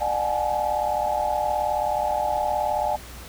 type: tone cluster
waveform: sine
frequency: 600 / 728 / 823 / 862 Hz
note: D5 / F#5 / G#5 / A5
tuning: +37 / -28 / -16 / -36 cents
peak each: -27 dBFS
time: 0-2.97 s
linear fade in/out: 20 ms
effects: added 60 Hz sine -42 dBFS peak until 3.28 s + pink hiss -42 dBFS RMS until 3.28 s